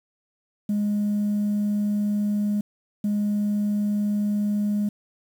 sine tone bursts at uneven times, 207 Hz, G#3, 5 cents flat, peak -19 dBFS, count 2, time 0.69-2.61 / 3.04-4.89 s, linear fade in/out 5 ms, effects tanh soft clip ceiling -18 dBFS + 8-bit

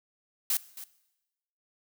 blue noise with echo, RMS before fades -27 dBFS, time 0.5-0.57 s, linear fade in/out 2 ms, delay 270 ms, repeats 1, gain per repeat -15 dB, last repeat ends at 0.84 s, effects noise-tail reverb RT60 1.0 s tail -19 dB re dry

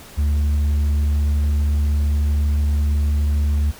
sine tone with tanh clipping, 73.42 Hz, D2, in tune, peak -16 dBFS, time 0.17-3.72 s, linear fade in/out 20 ms, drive 4 dB, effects pink hiss -41 dBFS RMS until 3.79 s

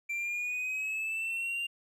triangle linear sweep, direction up, 2349 to 2794 Hz, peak -30 dBFS, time 0.09-1.67 s, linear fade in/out 10 ms, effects none

